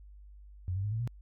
sine tone with pitch steps, 90.6 / 97.1 / 104.07 / 111.54 / 119.55 Hz, F#2 / G2 / G#2 / A2 / A#2, -36 / -16 / +4 / +24 / +44 cents, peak -30 dBFS, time 0.68-1.075 s, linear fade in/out 0 ms, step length 79 ms, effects added 50 Hz sine -49 dBFS peak until 1.21 s

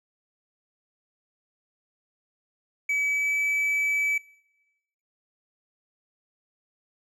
triangle tone with pitch glide, 2285 to 2298 Hz, D7 to D7, -48 to -38 cents, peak -21 dBFS, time 2.89-4.18 s, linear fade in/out 5 ms, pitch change +10 cents, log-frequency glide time 3.06-3.36 s, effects noise-tail reverb RT60 1.0 s tail -23 dB re dry

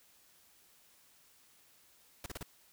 pink noise bursts, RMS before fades -42 dBFS, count 4, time 2.24-2.429 s, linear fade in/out 2 ms, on 21 ms, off 35 ms, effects white hiss -65 dBFS RMS until 2.72 s

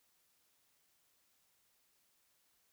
silence, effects white hiss -75 dBFS RMS until 2.72 s

